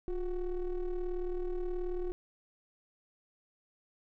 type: ring-modulated tone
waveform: triangle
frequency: 188.3 Hz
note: F#3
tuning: 31 cents sharp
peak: -27 dBFS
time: 0.08-2.12 s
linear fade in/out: 0 ms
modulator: 169 Hz
effects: none